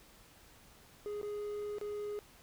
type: tone with dropouts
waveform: triangle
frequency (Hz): 415.3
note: G#4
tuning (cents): 0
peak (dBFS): -35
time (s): 1.06-2.19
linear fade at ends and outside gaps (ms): 0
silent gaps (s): 1.214-1.23 / 1.784-1.813
effects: pink hiss -60 dBFS RMS until 2.42 s